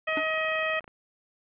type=harmonic tone; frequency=633 Hz; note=D#5; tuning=30 cents sharp; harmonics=1 / 2 / 3 / 4 / 5; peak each=-30 / -33 / -30 / -32 / -39 dBFS; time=0.07-0.8 s; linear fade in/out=10 ms
type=click train; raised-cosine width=0.5 ms; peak=-32 dBFS; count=23; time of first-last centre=0.09-0.879 s; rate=27.9 Hz
type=tone with exponential decay; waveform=square; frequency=295.8 Hz; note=D4; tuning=13 cents sharp; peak=-27 dBFS; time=0.17-0.26 s; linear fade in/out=2 ms; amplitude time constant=19 ms
effects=resampled to 8000 Hz